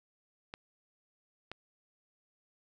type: clicks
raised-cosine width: 0.3 ms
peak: -25 dBFS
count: 2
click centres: 0.539 / 1.516 s
effects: none